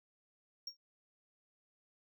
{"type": "tone with exponential decay", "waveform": "triangle", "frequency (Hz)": 5560, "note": "F8", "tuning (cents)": -9, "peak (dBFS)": -36, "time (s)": [0.67, 0.77], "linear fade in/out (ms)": 5, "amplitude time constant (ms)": 20, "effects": []}